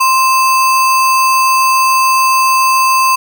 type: tone with sample-and-hold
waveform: sine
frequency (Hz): 1046.5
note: C6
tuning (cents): 0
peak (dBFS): -7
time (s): 0-3.16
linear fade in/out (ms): 10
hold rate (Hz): 3675
effects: none